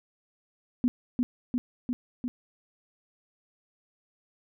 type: tone with echo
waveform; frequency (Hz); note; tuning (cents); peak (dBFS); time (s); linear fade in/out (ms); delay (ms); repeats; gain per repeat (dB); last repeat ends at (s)
sine; 246.9; B3; 0; -20; 0.84-0.88; 0; 350; 4; -2; 2.28
effects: none